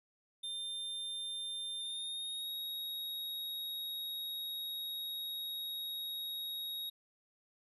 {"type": "tone with pitch glide", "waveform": "square", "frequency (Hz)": [3600, 3775], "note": ["A7", "A#7"], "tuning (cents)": [39, 21], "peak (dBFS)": -39, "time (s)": [0.43, 6.9], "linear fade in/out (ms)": 10, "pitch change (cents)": 82, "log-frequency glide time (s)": [1.79, 2.5], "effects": []}